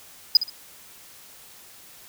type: tone with echo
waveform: triangle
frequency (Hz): 4978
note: D#8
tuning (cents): 0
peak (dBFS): -9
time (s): 0.35-0.37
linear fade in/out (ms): 2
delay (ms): 64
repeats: 2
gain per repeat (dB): -12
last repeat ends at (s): 0.498
effects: white hiss -48 dBFS RMS until 2.08 s